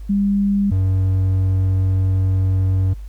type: tone pair in turn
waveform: sine / triangle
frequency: 200.3 / 94.53 Hz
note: G3 / F#2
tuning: +38 / +38 cents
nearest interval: octave + minor second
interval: 1300 cents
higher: first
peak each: -14 / -12 dBFS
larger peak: second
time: 0.09-0.71 / 0.71-2.94 s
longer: second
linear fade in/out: 10 ms
effects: added 50 Hz sine -29 dBFS peak until 3.08 s + pink hiss -55 dBFS RMS until 3.08 s